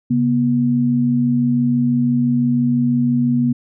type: tone pair together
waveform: sine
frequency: 135.82 / 241.8 Hz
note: C#3 / B3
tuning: -35 / -36 cents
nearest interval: minor seventh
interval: 999 cents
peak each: -20 / -14 dBFS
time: 0.1-3.53 s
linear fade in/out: 10 ms
effects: none